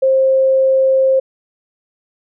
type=tone; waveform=sine; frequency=530 Hz; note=C5; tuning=22 cents sharp; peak=-9 dBFS; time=0.02-1.2 s; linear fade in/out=10 ms; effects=none